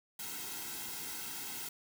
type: noise with comb filter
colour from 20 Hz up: white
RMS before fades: -42 dBFS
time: 0.19-1.69 s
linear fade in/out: 5 ms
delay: 1.7 ms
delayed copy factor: -0.85
effects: none